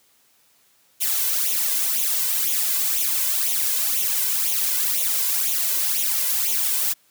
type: noise with flanger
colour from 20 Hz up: blue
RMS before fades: -22 dBFS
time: 1-6.94 s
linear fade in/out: 20 ms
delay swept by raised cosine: 0.3 to 2 ms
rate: 2 Hz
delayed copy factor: +0.75
effects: white hiss -60 dBFS RMS until 7.1 s + high-pass 80 Hz 12 dB/octave